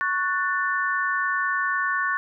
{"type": "chord", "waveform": "sine", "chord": "F# minor", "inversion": "second", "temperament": "just", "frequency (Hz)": [1110, 1480, 1776], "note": ["C#6", "F#6", "A6"], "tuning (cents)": [2, 0, 16], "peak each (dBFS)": -26, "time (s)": [0.01, 2.17], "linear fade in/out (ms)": 0, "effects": []}